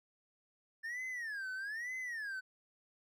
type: tone with vibrato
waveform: triangle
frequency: 1760 Hz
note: A6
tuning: in tune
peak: -37 dBFS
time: 0.83-2.41 s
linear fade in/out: 20 ms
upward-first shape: sine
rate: 1.1 Hz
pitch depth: 260 cents each way
effects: none